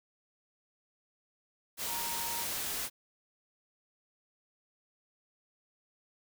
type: tone in noise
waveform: sine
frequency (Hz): 932.3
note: A#5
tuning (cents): 0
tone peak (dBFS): -40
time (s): 1.86-2.46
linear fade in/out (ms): 50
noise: white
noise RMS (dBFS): -36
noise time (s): 1.77-2.9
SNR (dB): -7
effects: none